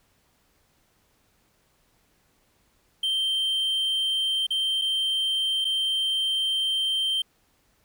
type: tone with dropouts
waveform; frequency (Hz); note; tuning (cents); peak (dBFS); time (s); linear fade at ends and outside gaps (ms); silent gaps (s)
triangle; 3136; G7; 0; -21; 3.03-7.22; 5; 4.467-4.505 / 4.815-4.818 / 5.646-5.65
effects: pink hiss -66 dBFS RMS until 7.84 s